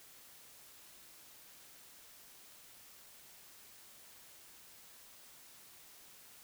silence, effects white hiss -58 dBFS RMS until 6.43 s

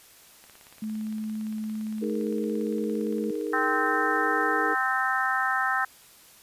click train, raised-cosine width 0.3 ms, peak -34 dBFS, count 57, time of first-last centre 0.44-3.64 s, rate 17.5 Hz
sine tone, 216.4 Hz, A3, 29 cents flat, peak -29 dBFS, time 0.82-3.31 s, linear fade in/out 5 ms
sine chord, D# suspended fourth, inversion none, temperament equal, 311.1 / 415.3 / 466.2 Hz, D#4 / G#4 / A#4, 0 / 0 / 0 cents, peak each -32 dBFS, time 2.01-4.75 s, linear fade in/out 20 ms
harmonic tone, 259.8 Hz, C4, 12 cents flat, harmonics 3 / 4 / 5 / 6 / 7, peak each -30 / -32 / -28 / -29 / -29 dBFS, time 3.53-5.85 s, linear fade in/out 5 ms
effects white hiss -53 dBFS RMS until 6.42 s + resampled to 32000 Hz

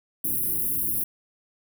white band-stop noise, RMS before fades -26 dBFS, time 0.24-1.04 s, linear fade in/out 5 ms, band 380 to 9900 Hz, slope 96 dB/octave, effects none

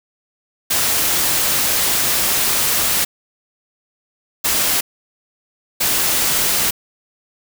white noise bursts at uneven times, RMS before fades -17 dBFS, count 3, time 0.7-3.05 / 4.44-4.81 / 5.8-6.71 s, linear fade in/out 10 ms, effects none

